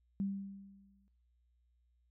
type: tone with exponential decay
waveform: sine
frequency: 196.8 Hz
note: G3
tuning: 7 cents sharp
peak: -31 dBFS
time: 0.2-1.08 s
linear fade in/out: 0 ms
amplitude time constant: 190 ms
effects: noise-tail reverb RT60 0.8 s tail -26 dB re dry + added 60 Hz sine -70 dBFS peak until 2.1 s